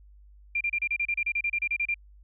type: tone bursts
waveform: sine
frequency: 2384 Hz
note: D7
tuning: 25 cents sharp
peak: -24 dBFS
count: 16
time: 0.55-1.943 s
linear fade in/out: 5 ms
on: 58 ms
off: 31 ms
effects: added 50 Hz sine -50 dBFS peak until 2.23 s